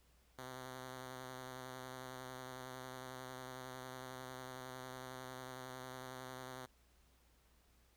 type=tone with vibrato; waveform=5% pulse; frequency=128.7 Hz; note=C3; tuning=28 cents flat; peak=-36 dBFS; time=0.38-6.66 s; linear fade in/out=5 ms; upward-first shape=square; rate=11 Hz; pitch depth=17 cents each way; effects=added 60 Hz sine -70 dBFS peak until 7.96 s + pink hiss -73 dBFS RMS until 7.96 s